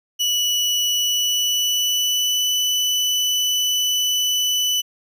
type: tone with pitch glide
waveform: 30% pulse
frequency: 2946 to 2985 Hz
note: F#7 to F#7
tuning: -8 to +15 cents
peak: -15 dBFS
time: 0.19-4.82 s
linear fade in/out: 20 ms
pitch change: +23 cents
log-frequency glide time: 0.91-2.48 s
effects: none